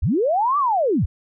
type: linear two-way sweep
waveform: sine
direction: up then down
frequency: 45 to 1192 to 45 Hz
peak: -16 dBFS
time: 0.02-1.06 s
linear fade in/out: 10 ms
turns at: 0.58 s
effects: none